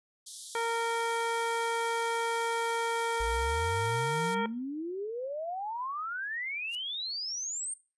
white high-pass noise, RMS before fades -42 dBFS, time 0.26-4.35 s, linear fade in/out 10 ms, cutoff 3300 Hz, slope 96 dB/octave
harmonic tone, 461.7 Hz, A#4, 17 cents flat, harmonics 1 / 2 / 3 / 4 / 5 / 7, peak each -32 / -33 / -36 / -41 / -41 / -43 dBFS, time 0.55-4.46 s, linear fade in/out 2 ms
sine exponential sweep, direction up, 51.6 to 8870 Hz, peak -33 dBFS, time 3.2-7.74 s, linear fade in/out 5 ms
violet noise with exponential growth, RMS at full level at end -39 dBFS, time 6.65-6.75 s, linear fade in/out 0 ms, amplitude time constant 21 ms
effects noise-tail reverb RT60 0.3 s tail -18 dB re dry + resampled to 24000 Hz

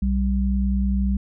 sine tone pair together, 61.74 / 196 Hz, B1 / G3, 0 / 0 cents, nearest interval octave + minor sixth, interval 2000 cents, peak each -20 / -22 dBFS, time 0.02-1.17 s, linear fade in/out 5 ms, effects none

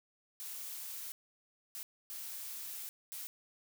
blue noise bursts at uneven times, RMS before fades -44 dBFS, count 4, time 0.4-1.12 / 1.75-1.83 / 2.1-2.89 / 3.12-3.27 s, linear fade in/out 0 ms, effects none

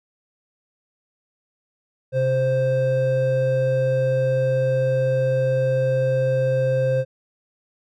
triangle tone pair together, 130.82 / 523.3 Hz, C3 / C5, 0 / 0 cents, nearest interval 2 octaves, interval 2400 cents, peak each -20 / -17 dBFS, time 2.12-7.05 s, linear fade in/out 50 ms, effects none

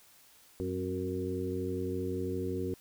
harmonic tone with a mistuned harmonic, 92.3 Hz, F#2, 4 cents flat, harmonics 1 / 2 / 3 / 4 / 5, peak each -38 / -41 / -38 / -36 / -39 dBFS, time 0.6-2.74 s, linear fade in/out 0 ms, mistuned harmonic 3, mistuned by -47 cents, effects white hiss -60 dBFS RMS until 2.8 s

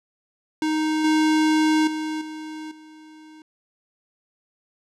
square tone with level steps, 311.1 Hz, D#4, in tune, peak -21 / -17 / -26 / -33 / -44 dBFS, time 0.62-3.42 s, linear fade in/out 2 ms, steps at 1.04 / 1.87 / 2.21 / 2.71 s, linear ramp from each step 5 ms, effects low-pass 7000 Hz 12 dB/octave

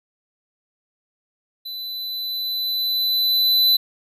square tone with level ramp, 4003 Hz, B7, 23 cents sharp, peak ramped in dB -30 to -13 dBFS, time 1.65-3.77 s, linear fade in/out 10 ms, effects none

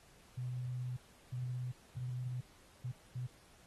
sine tone bursts at uneven times, 125 Hz, B2, 21 cents sharp, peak -37 dBFS, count 5, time 0.37-0.97 / 1.32-1.72 / 1.96-2.41 / 2.84-2.92 / 3.15-3.27 s, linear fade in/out 10 ms, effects pink hiss -64 dBFS RMS until 3.66 s + AAC 32 kbps

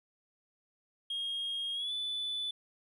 triangle tone with pitch glide, 3252 to 3485 Hz, G#7 to A7, -37 to -17 cents, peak -31 dBFS, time 1.1-2.51 s, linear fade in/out 5 ms, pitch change +120 cents, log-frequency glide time 1.74-1.92 s, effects tanh soft clip ceiling -29 dBFS

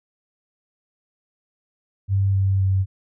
sine tone with pitch steps, 97.9 / 96.78 / 95.66 Hz, G2 / G2 / G2, -2 / -22 / -42 cents, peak -16 dBFS, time 2.08-2.86 s, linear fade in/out 50 ms, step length 260 ms, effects none

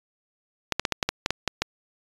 clicks, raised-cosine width 0.2 ms, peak -5 dBFS, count 10, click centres 0.723 / 0.796 / 0.852 / 0.923 / 1.028 / 1.09 / 1.261 / 1.306 / 1.477 / 1.62 s, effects resampled to 24000 Hz

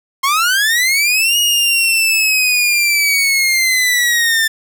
sawtooth linear two-way sweep, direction up then down, 1051 to 2890 to 1775 Hz, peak -8 dBFS, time 0.23-4.48 s, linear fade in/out 10 ms, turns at 1.38 s, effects 7-bit

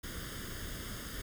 pink noise with comb filter, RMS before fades -42 dBFS, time 0.03-1.22 s, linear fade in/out 10 ms, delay 0.6 ms, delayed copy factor +0.75, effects none

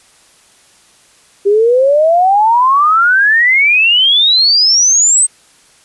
sine exponential sweep, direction up, 392.7 to 8372 Hz, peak -6 dBFS, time 1.45-5.27 s, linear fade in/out 20 ms, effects white hiss -47 dBFS RMS until 5.84 s + resampled to 24000 Hz

